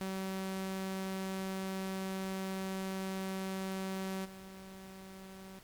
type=tone with level steps; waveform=sawtooth; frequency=190.7 Hz; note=G3; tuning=47 cents flat; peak=-32 / -44 dBFS; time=0.01-5.59 s; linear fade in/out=0 ms; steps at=4.24 s; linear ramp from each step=20 ms; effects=pink hiss -59 dBFS RMS until 5.63 s + MP3 96 kbps